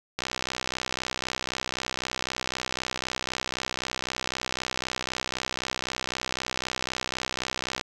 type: click train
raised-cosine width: 0.2 ms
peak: -11 dBFS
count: 488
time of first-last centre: 0.19-7.811 s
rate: 63.9 Hz
effects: none